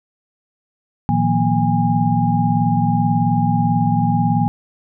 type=tone cluster; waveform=sine; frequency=113.9 / 158.4 / 176.7 / 237.4 / 817 Hz; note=A#2 / D#3 / F3 / A#3 / G#5; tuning=-40 / +31 / +21 / +32 / -29 cents; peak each=-20 dBFS; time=1.09-4.48 s; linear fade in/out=0 ms; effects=none